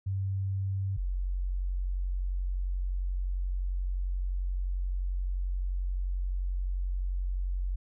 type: tone pair in turn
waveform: sine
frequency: 96.9 / 45.73 Hz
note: G2 / F#1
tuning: -20 / -20 cents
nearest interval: octave + minor second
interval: 1300 cents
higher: first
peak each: -28 / -28 dBFS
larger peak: neither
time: 0.06-0.97 / 0.97-7.76 s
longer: second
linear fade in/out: 10 ms
effects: none